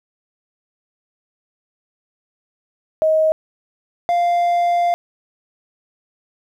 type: tone pair in turn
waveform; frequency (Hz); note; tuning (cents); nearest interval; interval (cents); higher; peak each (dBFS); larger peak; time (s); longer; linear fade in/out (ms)
sine / triangle; 630 / 696.8; D#5 / F5; +21 / -4; major second; 175; second; -12; neither; 3.02-3.32 / 4.09-4.94; second; 0
effects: 9-bit